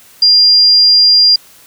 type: tone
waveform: sine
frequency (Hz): 4800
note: D8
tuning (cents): +37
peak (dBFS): -4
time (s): 0.22-1.36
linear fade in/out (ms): 5
effects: white hiss -42 dBFS RMS until 1.66 s